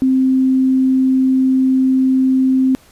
sine tone, 261.6 Hz, C4, in tune, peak -10 dBFS, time 0.02-2.75 s, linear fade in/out 0 ms, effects pink hiss -48 dBFS RMS until 2.91 s + resampled to 32000 Hz

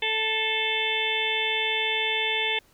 harmonic tone with a mistuned harmonic, 440 Hz, A4, in tune, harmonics 1 / 2 / 4 / 5 / 6 / 7 / 8, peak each -33 / -33 / -34 / -29 / -30 / -32 / -29 dBFS, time 0.02-2.59 s, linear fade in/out 5 ms, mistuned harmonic 5, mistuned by -27 cents, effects pink hiss -60 dBFS RMS until 2.73 s

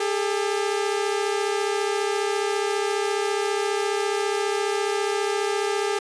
sawtooth tone pair together, 401.8 / 436.5 Hz, G4 / A4, +43 / -14 cents, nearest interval minor second, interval 143 cents, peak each -20 / -23 dBFS, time 0-5.99 s, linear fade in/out 5 ms, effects resampled to 22050 Hz

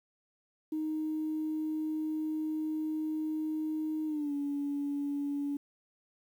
sine tone with pitch glide, 311.1 to 285.3 Hz, D#4 to C#4, 0 to +50 cents, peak -30 dBFS, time 0.72-5.57 s, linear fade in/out 5 ms, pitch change -150 cents, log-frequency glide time 4.06-4.33 s, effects tanh soft clip ceiling -26 dBFS + 10-bit

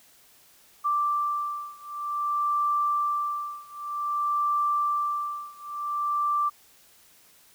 sine beating tone pair, 1174.7 / 1175.23 Hz, D6 / D6, 0 / +1 cents, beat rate 0.53 Hz, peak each -27 / -28 dBFS, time 0.84-6.5 s, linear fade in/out 20 ms, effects white hiss -57 dBFS RMS until 7.54 s

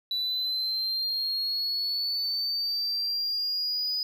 sine linear sweep, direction up, 3951 to 4978 Hz, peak -24 dBFS, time 0.11-4.03 s, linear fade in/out 2 ms, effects tanh soft clip ceiling -25 dBFS

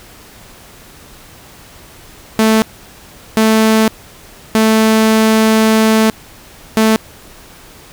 sawtooth tone bursts at uneven times, 220 Hz, A3, in tune, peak -4 dBFS, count 4, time 2.39-2.62 / 3.37-3.88 / 4.55-6.1 / 6.77-6.96 s, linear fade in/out 0 ms, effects pink hiss -39 dBFS RMS until 7.92 s

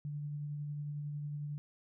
sine tone with tremolo, 146.83 Hz, D3, in tune, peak -36 dBFS, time 0.05-1.58 s, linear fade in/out 0 ms, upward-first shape triangle, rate 11 Hz, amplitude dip 25%, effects none

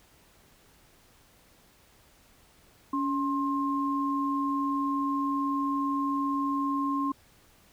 sine tone pair together, 281.1 / 1061.3 Hz, C#4 / C6, +24 / +24 cents, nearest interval octave + major seventh, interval 2300 cents, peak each -28 / -29 dBFS, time 2.93-7.12 s, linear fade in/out 5 ms, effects pink hiss -60 dBFS RMS until 7.72 s

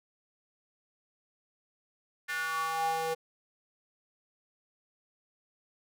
square tone with high-pass filter sweep, 162 Hz, E3, 30 cents flat, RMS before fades -32 dBFS, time 2.28-3.15 s, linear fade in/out 20 ms, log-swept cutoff 1700 to 550 Hz, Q 5.2, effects none

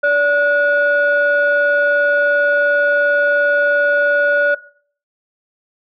sine tone pair together, 577.8 / 1455 Hz, D5 / F#6, -28 / -29 cents, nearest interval octave + major third, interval 1599 cents, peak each -13 dBFS, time 0.03-4.55 s, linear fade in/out 10 ms, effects noise-tail reverb RT60 0.5 s tail -18 dB re dry + tanh soft clip ceiling -6 dBFS

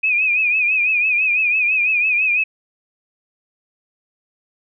sine tone with vibrato, 2494 Hz, D#7, 3 cents sharp, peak -14 dBFS, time 0.03-2.44 s, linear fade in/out 10 ms, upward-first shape triangle, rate 6 Hz, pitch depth 95 cents each way, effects none

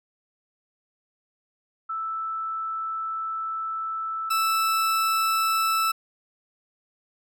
sine / 40% pulse tone pair in turn, 1318.5 / 1318.5 Hz, E6 / E6, 0 / 0 cents, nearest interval unison, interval 0 cents, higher neither, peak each -27 / -20 dBFS, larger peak second, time 1.89-4.3 / 4.3-5.92 s, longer first, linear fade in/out 10 ms, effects none

